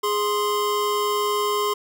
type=tone pair together; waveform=square; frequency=415.3 / 1046.5 Hz; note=G#4 / C6; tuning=0 / 0 cents; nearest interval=octave + major third; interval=1600 cents; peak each=-24 dBFS; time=0.03-1.74 s; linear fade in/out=10 ms; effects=none